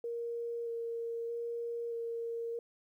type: tone with vibrato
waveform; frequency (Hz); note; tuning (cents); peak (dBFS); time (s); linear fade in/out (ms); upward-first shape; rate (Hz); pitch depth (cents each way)
sine; 466.2; A#4; 0; -35; 0.04-2.59; 2; square; 0.8; 10
effects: 12-bit